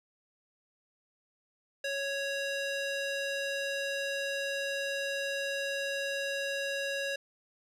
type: tone with band-pass filter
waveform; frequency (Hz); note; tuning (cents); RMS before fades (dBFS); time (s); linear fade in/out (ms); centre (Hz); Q
square; 554.4; C#5; 0; -34; 1.84-7.16; 5; 2700; 0.62
effects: none